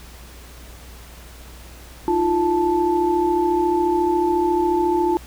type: tone cluster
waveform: sine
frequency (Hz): 314.7 / 348.8 / 878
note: D#4 / F4 / A5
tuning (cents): +20 / -2 / -4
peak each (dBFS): -25 / -18 / -21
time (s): 2.08-5.17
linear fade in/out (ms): 0
effects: added 60 Hz sine -40 dBFS peak until 5.26 s + pink hiss -44 dBFS RMS until 5.26 s